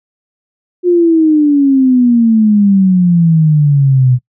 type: exponential sweep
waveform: sine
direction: down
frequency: 360.4 to 123.47 Hz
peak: -5 dBFS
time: 0.83-4.19 s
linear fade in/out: 50 ms
effects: noise-tail reverb RT60 0.1 s tail -22 dB re dry